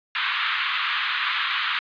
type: band-pass noise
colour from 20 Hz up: pink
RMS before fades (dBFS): -25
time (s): 0.15-1.79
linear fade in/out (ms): 2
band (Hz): 1100 to 3800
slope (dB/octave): 48
effects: resampled to 11025 Hz